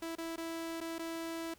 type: tone with dropouts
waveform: sawtooth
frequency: 329.6 Hz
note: E4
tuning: in tune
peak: -34 dBFS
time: 0.02-1.54 s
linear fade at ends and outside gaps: 5 ms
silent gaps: 0.154-0.182 / 0.361-0.378 / 0.805-0.811 / 0.984-0.992 s
effects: pink hiss -63 dBFS RMS until 1.58 s